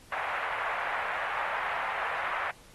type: band-pass noise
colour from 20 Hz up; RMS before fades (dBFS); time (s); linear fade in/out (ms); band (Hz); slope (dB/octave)
pink; -33; 0.12-2.51; 2; 730 to 2100; 24
effects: pink hiss -56 dBFS RMS until 2.74 s + AAC 32 kbps